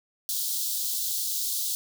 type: high-pass noise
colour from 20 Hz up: white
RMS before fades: -29 dBFS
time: 0.29-1.75 s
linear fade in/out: 0 ms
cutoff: 3500 Hz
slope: 48 dB/octave
effects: none